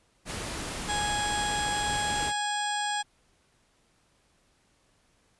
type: noise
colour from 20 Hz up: pink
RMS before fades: -35 dBFS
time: 0.25-2.33 s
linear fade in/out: 50 ms
type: harmonic tone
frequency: 830.6 Hz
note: G#5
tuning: in tune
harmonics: 1 / 2 / 3 / 4 / 5 / 6 / 7 / 9 / 10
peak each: -30 / -34 / -44 / -35 / -45 / -44 / -48 / -39 / -41 dBFS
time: 0.88-3.03 s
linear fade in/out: 20 ms
effects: pink hiss -67 dBFS RMS until 5.39 s + resampled to 24000 Hz